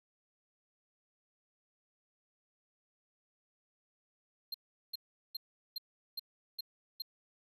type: tone bursts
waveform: square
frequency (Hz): 4186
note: C8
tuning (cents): 0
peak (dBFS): -37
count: 7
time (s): 4.52-7.021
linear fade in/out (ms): 5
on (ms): 23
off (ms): 390
effects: none